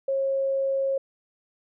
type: tone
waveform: sine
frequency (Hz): 542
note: C#5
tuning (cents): -39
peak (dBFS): -22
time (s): 0.08-0.98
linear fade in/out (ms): 5
effects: none